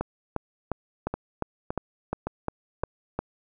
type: two click trains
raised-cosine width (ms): 1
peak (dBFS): -13 / -15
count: 10 / 4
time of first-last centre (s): 0.01-3.19 / 1.14-2.835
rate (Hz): 2.83 / 1.77
effects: none